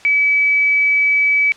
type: tone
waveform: sine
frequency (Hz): 2290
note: D7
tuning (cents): -44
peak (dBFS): -11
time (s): 0.05-1.52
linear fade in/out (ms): 0
effects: white hiss -43 dBFS RMS until 1.56 s + low-pass 5000 Hz 12 dB/octave